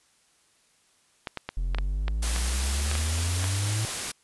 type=clicks; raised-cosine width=0.3 ms; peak=-15 dBFS; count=10; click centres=1.272 / 1.373 / 1.49 / 1.747 / 1.785 / 2.081 / 2.362 / 2.914 / 2.953 / 3.442 s
type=exponential sweep; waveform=triangle; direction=up; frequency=42 to 110.3 Hz; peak=-23 dBFS; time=1.57-3.85 s; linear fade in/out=0 ms
type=noise; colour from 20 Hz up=white; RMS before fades=-31 dBFS; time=2.22-4.12 s; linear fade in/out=10 ms
effects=white hiss -64 dBFS RMS until 4.23 s + resampled to 24000 Hz